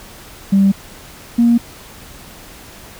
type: tone pair in turn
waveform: sine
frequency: 196 / 235.5 Hz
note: G3 / A#3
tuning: 0 / +18 cents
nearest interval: minor third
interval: 318 cents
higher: second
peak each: -7 dBFS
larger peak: neither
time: 0.52-0.72 / 1.38-1.58 s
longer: neither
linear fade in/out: 10 ms
effects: tanh soft clip ceiling -3 dBFS + pink hiss -38 dBFS RMS until 2.99 s